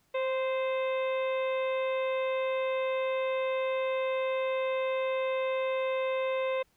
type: harmonic tone with a mistuned harmonic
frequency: 520 Hz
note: C5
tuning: 11 cents flat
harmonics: 1 / 2 / 3 / 4 / 5 / 6 / 7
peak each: -28 / -37 / -47 / -41 / -42 / -55 / -48 dBFS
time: 0.14-6.63 s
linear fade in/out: 10 ms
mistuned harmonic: 1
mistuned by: +17 cents
effects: pink hiss -70 dBFS RMS until 6.76 s